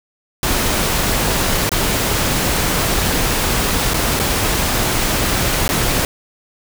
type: noise with dropouts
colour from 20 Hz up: pink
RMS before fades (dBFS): -17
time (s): 0.43-6.05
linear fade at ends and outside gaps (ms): 1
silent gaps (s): 1.693-1.717 / 3.936-3.942 / 4.193-4.198 / 5.679-5.69
effects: none